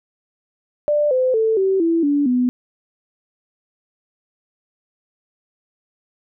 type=tone with pitch steps; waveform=sine; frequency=592 / 512.4 / 443.5 / 383.9 / 332.2 / 287.6 / 248.9 Hz; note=D5 / C5 / A4 / G4 / E4 / D4 / B3; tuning=+14 / -36 / +14 / -36 / +13 / -36 / +14 cents; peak=-14 dBFS; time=0.88-2.49 s; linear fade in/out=0 ms; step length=230 ms; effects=none